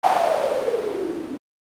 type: noise with low-pass filter sweep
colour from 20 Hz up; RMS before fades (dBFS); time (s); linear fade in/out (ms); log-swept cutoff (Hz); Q
violet; -22; 0.03-1.38; 20; 790 to 280; 8.1
effects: Opus 48 kbps